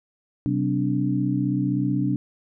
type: tone cluster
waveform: sine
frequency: 131.1 / 192.2 / 255.5 / 291.3 Hz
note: C3 / G3 / C4 / D4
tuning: +4 / -34 / -41 / -14 cents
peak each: -25 / -27 / -29 / -24 dBFS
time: 0.46-2.16 s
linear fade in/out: 0 ms
effects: none